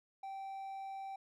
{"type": "tone", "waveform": "triangle", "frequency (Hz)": 778, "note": "G5", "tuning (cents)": -13, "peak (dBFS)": -40, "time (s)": [0.23, 1.16], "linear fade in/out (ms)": 5, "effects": []}